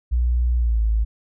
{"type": "tone with pitch glide", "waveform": "sine", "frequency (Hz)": [60.4, 54.44], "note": ["B1", "A1"], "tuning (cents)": [-38, -18], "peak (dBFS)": -16, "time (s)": [0.11, 1.05], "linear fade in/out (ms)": 20, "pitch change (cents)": -180, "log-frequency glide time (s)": [0.57, 0.82], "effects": []}